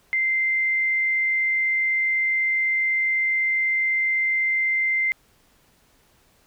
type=tone; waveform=sine; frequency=2084 Hz; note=C7; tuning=7 cents flat; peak=-19 dBFS; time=0.13-5.12 s; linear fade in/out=0 ms; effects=pink hiss -60 dBFS RMS until 6.46 s